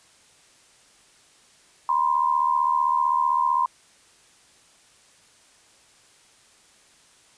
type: tone pair together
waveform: sine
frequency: 963.4 / 1039 Hz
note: B5 / C6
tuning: -43 / -12 cents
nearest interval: minor second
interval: 131 cents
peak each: -22 / -21 dBFS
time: 1.89-3.66 s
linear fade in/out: 2 ms
effects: white hiss -56 dBFS RMS until 7.37 s + resampled to 22050 Hz